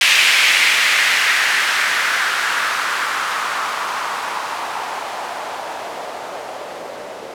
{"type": "noise with low-pass filter sweep", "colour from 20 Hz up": "violet", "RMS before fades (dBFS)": -19, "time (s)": [0.01, 7.34], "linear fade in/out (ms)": 2, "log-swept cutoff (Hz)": [2500, 530], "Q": 2.2, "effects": []}